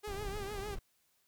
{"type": "tone with vibrato", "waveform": "sawtooth", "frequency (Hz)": 405.6, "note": "G#4", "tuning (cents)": -41, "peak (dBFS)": -36, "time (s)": [0.03, 0.76], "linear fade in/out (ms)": 20, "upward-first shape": "triangle", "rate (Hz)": 6.6, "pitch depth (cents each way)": 98}
{"type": "noise", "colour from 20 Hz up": "brown", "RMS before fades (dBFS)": -43, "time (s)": [0.07, 0.79], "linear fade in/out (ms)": 5}
{"effects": ["white hiss -74 dBFS RMS until 1.27 s"]}